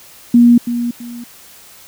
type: tone with echo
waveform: sine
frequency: 238.7 Hz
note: A#3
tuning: 41 cents sharp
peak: -4 dBFS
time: 0.34-0.58 s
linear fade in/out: 5 ms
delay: 330 ms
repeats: 2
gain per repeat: -11 dB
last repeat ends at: 1.24 s
effects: white hiss -41 dBFS RMS until 1.87 s